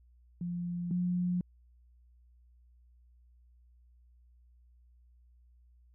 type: tone pair in turn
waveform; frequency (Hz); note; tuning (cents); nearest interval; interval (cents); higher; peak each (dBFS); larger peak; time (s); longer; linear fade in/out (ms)
sine; 174.61 / 178.28; F3 / F3; 0 / +36; unison; 36; second; -33 / -28; second; 0.41-0.91 / 0.91-1.41; neither; 2
effects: added 60 Hz sine -59 dBFS peak until 5.94 s